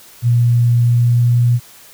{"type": "tone with pitch glide", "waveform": "sine", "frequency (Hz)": [119.5, 120.68], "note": ["A#2", "B2"], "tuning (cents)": [43, -40], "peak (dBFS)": -9, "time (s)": [0.22, 1.6], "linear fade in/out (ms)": 50, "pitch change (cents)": 17, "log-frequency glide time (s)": [0.85, 1.44], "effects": ["white hiss -42 dBFS RMS until 1.93 s"]}